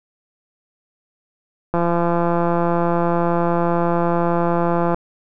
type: click train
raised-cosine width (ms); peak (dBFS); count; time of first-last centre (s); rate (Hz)
1; -6; 549; 1.74-4.945; 171
effects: none